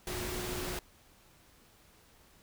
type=tone in noise; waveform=sine; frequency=361.6 Hz; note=F#4; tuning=40 cents flat; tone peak=-41 dBFS; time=0.07-0.79 s; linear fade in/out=2 ms; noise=pink; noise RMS=-38 dBFS; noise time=0.07-0.79 s; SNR=-6 dB; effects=pink hiss -62 dBFS RMS until 2.42 s